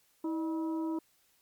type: harmonic tone with a mistuned harmonic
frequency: 322.4 Hz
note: E4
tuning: 38 cents flat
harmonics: 1 / 2 / 3 / 4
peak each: -31 / -46 / -43 / -54 dBFS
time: 0.24-0.99 s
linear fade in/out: 5 ms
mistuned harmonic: 2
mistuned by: -110 cents
effects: white hiss -69 dBFS RMS until 1.41 s + MP3 96 kbps